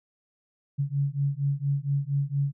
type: beating tone pair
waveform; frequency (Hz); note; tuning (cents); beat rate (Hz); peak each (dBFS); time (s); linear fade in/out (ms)
sine; 138.59 / 142.89; C#3 / D3; 0 / -47; 4.3; -27; 0.78-2.53; 20
effects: none